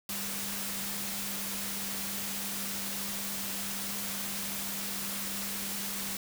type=tone in noise; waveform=sine; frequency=198.5 Hz; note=G3; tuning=22 cents sharp; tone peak=-43 dBFS; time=0.09-6.17 s; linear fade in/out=2 ms; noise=white; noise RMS=-36 dBFS; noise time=0.09-6.17 s; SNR=-10 dB; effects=none